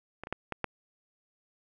clicks, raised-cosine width 0.5 ms, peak -24 / -25 / -16 / -18 / -14 dBFS, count 5, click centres 0.236 / 0.271 / 0.326 / 0.523 / 0.643 s, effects none

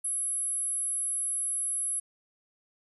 sine tone, 10860 Hz, F9, 50 cents flat, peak -28 dBFS, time 0.04-2 s, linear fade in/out 10 ms, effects none

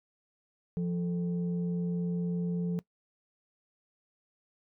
sine tone pair together, 173.66 / 437.6 Hz, F3 / A4, -9 / -9 cents, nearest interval octave + major third, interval 1600 cents, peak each -28 / -38 dBFS, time 0.77-2.79 s, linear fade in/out 0 ms, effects noise-tail reverb RT60 0.1 s tail -21 dB re dry + tanh soft clip ceiling -23 dBFS

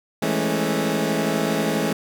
20% pulse chord, A major seventh, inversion second, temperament equal with one note detuned, 164.81 / 207.7 / 220 / 273.5 Hz, E3 / G#3 / A3 / C#4, 0 / 0 / 0 / -23 cents, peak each -21 dBFS, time 0.22-1.93 s, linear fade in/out 5 ms, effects none

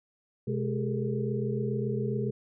sine tone cluster, 127.1 / 210.8 / 394.7 / 421.9 / 459.7 Hz, C3 / G#3 / G4 / G#4 / A#4, -50 / +26 / +12 / +27 / -24 cents, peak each -31 / -33 / -36 / -35 / -38 dBFS, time 0.47-2.31 s, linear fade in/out 10 ms, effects none

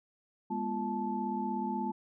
sine tone cluster, 206 / 242.5 / 345 / 872 Hz, G#3 / B3 / F4 / A5, -14 / -31 / -21 / -16 cents, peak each -36 / -37 / -40 / -35 dBFS, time 0.5-1.92 s, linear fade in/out 10 ms, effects none

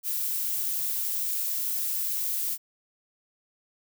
violet noise, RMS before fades -29 dBFS, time 0.03-2.58 s, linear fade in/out 50 ms, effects none

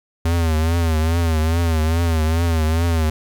square tone with vibrato, 81.6 Hz, E2, 17 cents flat, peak -16 dBFS, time 0.25-3.1 s, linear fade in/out 5 ms, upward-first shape triangle, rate 2.4 Hz, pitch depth 95 cents each way, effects 9-bit

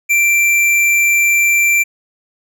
sine tone with hard clipping, 2353 Hz, D7, 3 cents sharp, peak -11 dBFS, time 0.09-1.84 s, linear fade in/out 20 ms, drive 13 dB, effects none

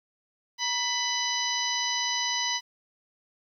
harmonic tone with a mistuned harmonic, 996 Hz, B5, 14 cents sharp, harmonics 1 / 2 / 3 / 4 / 5 / 6, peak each -33 / -33 / -33 / -33 / -33 / -33 dBFS, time 0.58-2.61 s, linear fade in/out 50 ms, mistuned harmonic 1, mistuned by -70 cents, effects 10-bit

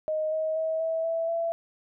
sine tone with pitch steps, 622.3 / 631.4 / 640.5 / 649.9 / 659.3 / 668.9 Hz, D#5 / D#5 / E5 / E5 / E5 / E5, 0 / +25 / -50 / -25 / 0 / +25 cents, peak -25 dBFS, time 0.08-1.52 s, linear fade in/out 0 ms, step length 240 ms, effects none

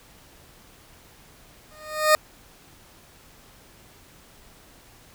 20% pulse tone with exponential growth, 615 Hz, D#5, 20 cents flat, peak -7 dBFS, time 1.71-2.15 s, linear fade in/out 0 ms, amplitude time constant 95 ms, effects pink hiss -52 dBFS RMS until 5.14 s

